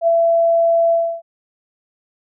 sine tone with ADSR envelope, 670 Hz, E5, 28 cents sharp, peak -9 dBFS, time 0.01-1.22 s, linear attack 67 ms, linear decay 4 ms, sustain -2 dB, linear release 300 ms, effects none

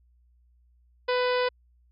harmonic tone, 498.1 Hz, B4, 15 cents sharp, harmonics 1 / 2 / 3 / 4 / 5 / 6 / 7 / 8 / 9 / 10, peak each -24 / -30 / -34 / -36 / -38 / -40 / -41 / -42 / -43 / -44 dBFS, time 1.08-1.49 s, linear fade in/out 10 ms, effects added 60 Hz sine -59 dBFS peak until 1.91 s

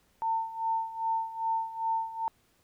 sine tone with tremolo, 900 Hz, A5, 39 cents sharp, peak -25 dBFS, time 0.22-2.28 s, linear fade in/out 0 ms, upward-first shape sine, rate 2.5 Hz, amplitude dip 80%, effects pink hiss -68 dBFS RMS until 2.63 s

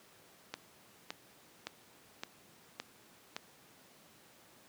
click train, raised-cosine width 0.2 ms, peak -21 dBFS, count 6, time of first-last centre 0.54-3.365 s, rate 1.77 Hz, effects pink hiss -61 dBFS RMS until 4.68 s + high-pass 150 Hz 12 dB/octave

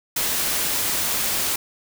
white noise, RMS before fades -23 dBFS, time 0.16-1.56 s, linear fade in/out 5 ms, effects none

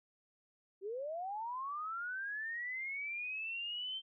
sine linear sweep, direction up, 370 to 3136 Hz, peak -38 dBFS, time 0.81-4.02 s, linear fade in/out 50 ms, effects none

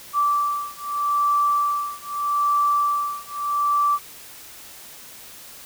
sine beating tone pair, 1164 / 1164.8 Hz, D6 / D6, -16 / -15 cents, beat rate 0.8 Hz, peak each -22 dBFS, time 0.13-3.99 s, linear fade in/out 50 ms, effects white hiss -42 dBFS RMS until 5.65 s

